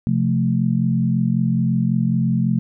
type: chord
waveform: sine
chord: F major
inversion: second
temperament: equal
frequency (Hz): 130.81 / 174.61 / 220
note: C3 / F3 / A3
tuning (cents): 0 / 0 / 0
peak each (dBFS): -20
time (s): 0.07-2.59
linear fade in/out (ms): 0
effects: none